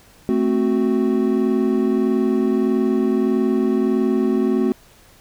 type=chord; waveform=triangle; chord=F# diminished; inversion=first; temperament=equal; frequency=220 / 261.6 / 370 Hz; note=A3 / C4 / F#4; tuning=0 / 0 / 0 cents; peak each=-18 dBFS; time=0.29-4.72 s; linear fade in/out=0 ms; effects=pink hiss -50 dBFS RMS until 5.2 s